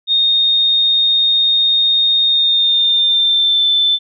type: tone with pitch glide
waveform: sine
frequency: 3692 to 3531 Hz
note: A#7 to A7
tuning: -17 to +5 cents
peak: -10 dBFS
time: 0.07-3.99 s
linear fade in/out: 50 ms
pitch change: -78 cents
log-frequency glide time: 2.24-3.68 s
effects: none